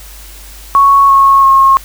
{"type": "tone with pitch steps", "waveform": "sine", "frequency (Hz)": [1108.7, 1094.7, 1080.9], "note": ["C#6", "C#6", "C#6"], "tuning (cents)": [0, -22, -44], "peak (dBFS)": -3, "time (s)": [0.75, 1.77], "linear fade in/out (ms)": 0, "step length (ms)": 340, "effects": ["added 50 Hz sine -32 dBFS peak until 1.84 s", "white hiss -35 dBFS RMS until 1.84 s"]}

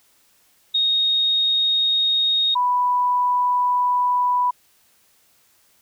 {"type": "tone pair in turn", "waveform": "sine", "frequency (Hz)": [3729, 987.7], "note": ["A#7", "B5"], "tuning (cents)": [0, 0], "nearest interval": "octave + major seventh", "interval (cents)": 2300, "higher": "first", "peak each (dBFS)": [-16, -16], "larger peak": "neither", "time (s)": [[0.74, 2.55], [2.55, 4.51]], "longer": "second", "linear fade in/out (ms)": 10, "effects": ["white hiss -59 dBFS RMS until 5.81 s"]}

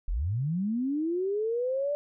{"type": "linear sweep", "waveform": "sine", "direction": "up", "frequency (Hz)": [32.75, 590], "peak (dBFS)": -26, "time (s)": [0.08, 1.95], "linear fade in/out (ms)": 0, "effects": []}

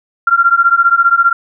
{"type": "beating tone pair", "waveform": "sine", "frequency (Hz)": [1373, 1388], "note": ["F6", "F6"], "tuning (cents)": [-30, -11], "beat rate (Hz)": 15, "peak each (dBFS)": -10, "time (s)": [0.27, 1.33], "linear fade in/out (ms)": 5, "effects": []}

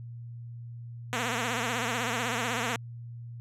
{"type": "tone with vibrato", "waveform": "5% pulse", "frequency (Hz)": 238.7, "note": "A#3", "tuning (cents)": 41, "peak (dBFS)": -17, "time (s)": [1.13, 2.76], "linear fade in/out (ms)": 0, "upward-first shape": "triangle", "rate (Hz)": 16, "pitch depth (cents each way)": 150, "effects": ["added 118 Hz sine -39 dBFS peak until 3.4 s", "low-pass 10000 Hz 12 dB/octave"]}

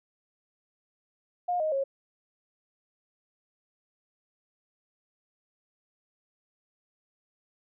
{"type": "tone with pitch steps", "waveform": "sine", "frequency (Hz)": [712, 623.4, 545.9], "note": ["F5", "D#5", "C#5"], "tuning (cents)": [33, 3, -27], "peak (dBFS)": -25, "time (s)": [1.48, 1.84], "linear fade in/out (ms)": 10, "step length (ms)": 120, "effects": []}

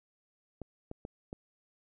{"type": "clicks", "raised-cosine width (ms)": 2, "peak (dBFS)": -27, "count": 4, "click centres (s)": [0.617, 0.914, 1.051, 1.329], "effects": []}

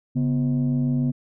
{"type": "tone pair together", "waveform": "sine", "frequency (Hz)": [140.06, 246.9], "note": ["C#3", "B3"], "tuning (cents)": [18, 0], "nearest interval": "minor seventh", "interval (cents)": 982, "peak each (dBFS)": -20, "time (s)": [0.15, 1.12], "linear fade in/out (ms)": 20, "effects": ["tanh soft clip ceiling -16 dBFS"]}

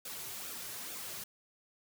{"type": "noise with flanger", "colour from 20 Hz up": "white", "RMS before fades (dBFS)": -43, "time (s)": [0.05, 1.24], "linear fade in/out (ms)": 5, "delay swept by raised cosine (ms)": [0.97, 3.97], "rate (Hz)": 2.3, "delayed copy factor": -0.6, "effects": []}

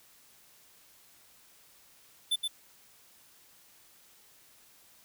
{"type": "tone with echo", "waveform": "square", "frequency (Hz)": 3521, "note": "A7", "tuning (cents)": 0, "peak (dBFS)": -26, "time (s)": [2.31, 2.36], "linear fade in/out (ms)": 10, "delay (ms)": 120, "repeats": 1, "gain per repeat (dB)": -4, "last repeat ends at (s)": 2.48, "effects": ["white hiss -60 dBFS RMS until 5.04 s"]}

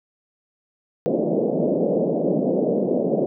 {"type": "band-pass noise", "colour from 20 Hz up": "white", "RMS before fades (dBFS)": -21, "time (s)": [1.06, 3.26], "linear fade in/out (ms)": 0, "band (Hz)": [160, 600], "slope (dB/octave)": 48, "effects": []}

